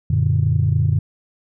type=chord; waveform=sine; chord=Gb augmented; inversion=none; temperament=equal; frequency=92.5 / 116.54 / 146.83 Hz; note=Gb2 / Bb2 / D3; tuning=0 / 0 / 0 cents; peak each=-18 dBFS; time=0.1-0.99 s; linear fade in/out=5 ms; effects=tanh soft clip ceiling -6 dBFS